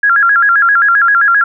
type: tone with vibrato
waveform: sine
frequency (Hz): 1513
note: F#6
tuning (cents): +38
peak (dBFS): -6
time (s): 0.03-1.44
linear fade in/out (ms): 5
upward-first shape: square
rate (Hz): 7.6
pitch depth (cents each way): 160
effects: none